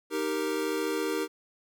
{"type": "chord", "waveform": "square", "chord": "Eb major", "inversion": "none", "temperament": "equal", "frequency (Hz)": [311.1, 392, 466.2], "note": ["Eb4", "G4", "Bb4"], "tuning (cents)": [0, 0, 0], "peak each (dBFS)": -33, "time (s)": [0.1, 1.28], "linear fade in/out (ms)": 50, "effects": []}